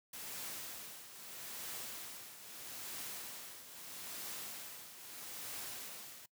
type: noise with tremolo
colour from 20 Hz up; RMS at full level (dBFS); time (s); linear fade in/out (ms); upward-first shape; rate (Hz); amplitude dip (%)
white; -44; 0.13-6.26; 5; triangle; 0.78; 70
effects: noise-tail reverb RT60 0.1 s tail -22 dB re dry + high-pass 100 Hz 12 dB/octave